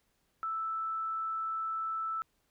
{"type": "tone", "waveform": "sine", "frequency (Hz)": 1318.5, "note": "E6", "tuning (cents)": 0, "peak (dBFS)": -32, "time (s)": [0.43, 2.22], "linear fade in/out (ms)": 0, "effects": ["pink hiss -75 dBFS RMS until 2.5 s"]}